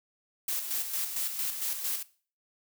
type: noise with tremolo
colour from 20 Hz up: blue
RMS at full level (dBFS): -31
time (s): 0.48-2.03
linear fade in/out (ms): 5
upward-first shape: square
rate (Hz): 4.4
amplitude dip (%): 50
effects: noise-tail reverb RT60 0.4 s tail -18 dB re dry